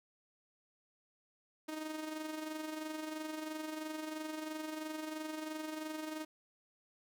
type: tone with amplitude modulation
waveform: sawtooth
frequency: 311.1 Hz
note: D#4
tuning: in tune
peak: -34 dBFS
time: 1.68-6.25 s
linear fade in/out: 10 ms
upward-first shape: sine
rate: 23 Hz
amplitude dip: 50%
effects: none